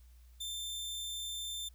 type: tone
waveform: sawtooth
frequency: 3568 Hz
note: A7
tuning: 23 cents sharp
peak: -35 dBFS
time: 0.4-1.69 s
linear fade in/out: 10 ms
effects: added 60 Hz sine -55 dBFS peak until 1.74 s + white hiss -71 dBFS RMS until 1.74 s